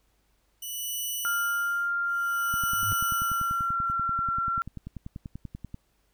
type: tone with tremolo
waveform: 5% pulse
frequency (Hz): 2960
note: F#7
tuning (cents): 0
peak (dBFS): -21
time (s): 0.62-3.92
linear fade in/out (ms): 5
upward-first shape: sine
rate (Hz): 0.55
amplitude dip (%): 100
type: tone with pitch glide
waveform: sine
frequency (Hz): 1396.9 to 1363.4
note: F6 to F6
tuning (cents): 0 to -42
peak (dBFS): -25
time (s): 1.25-4.62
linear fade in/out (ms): 0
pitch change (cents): -42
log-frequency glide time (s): 1.86-3.94
type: click train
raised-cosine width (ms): 5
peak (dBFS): -25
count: 34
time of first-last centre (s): 2.54-5.744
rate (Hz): 10.3
type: tone with exponential growth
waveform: sine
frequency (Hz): 102.9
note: G#2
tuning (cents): -16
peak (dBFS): -26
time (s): 2.63-2.92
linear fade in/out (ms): 0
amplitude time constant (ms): 61
effects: added 50 Hz sine -70 dBFS peak until 6.13 s + pink hiss -71 dBFS RMS until 6.13 s